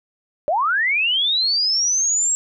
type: linear sweep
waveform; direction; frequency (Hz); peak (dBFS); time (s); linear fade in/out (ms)
sine; up; 553 to 7640; -16; 0.48-2.35; 0
effects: none